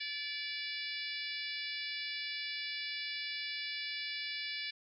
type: harmonic tone with a mistuned harmonic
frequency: 579 Hz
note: D5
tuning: 25 cents flat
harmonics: 3 / 4 / 5 / 6 / 7 / 8 / 9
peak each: -46 / -42 / -47 / -45 / -46 / -46 / -47 dBFS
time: 0-4.71 s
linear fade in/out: 10 ms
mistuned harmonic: 9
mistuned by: -25 cents
effects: none